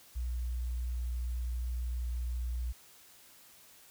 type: tone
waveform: sine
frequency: 60.5 Hz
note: B1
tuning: 35 cents flat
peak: -32 dBFS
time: 0.15-2.73 s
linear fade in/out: 20 ms
effects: white hiss -58 dBFS RMS until 3.9 s